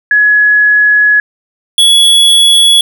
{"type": "tone pair in turn", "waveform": ["sine", "square"], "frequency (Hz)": [1688, 3376], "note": ["G#6", "G#7"], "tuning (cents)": [28, 28], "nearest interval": "octave", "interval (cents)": 1200, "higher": "second", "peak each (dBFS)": -4, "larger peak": "neither", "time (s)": [[0.11, 1.2], [1.78, 2.81]], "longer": "first", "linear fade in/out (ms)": 2, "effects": []}